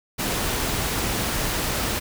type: noise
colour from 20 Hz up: pink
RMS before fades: -25 dBFS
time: 0.18-2 s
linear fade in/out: 20 ms
effects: none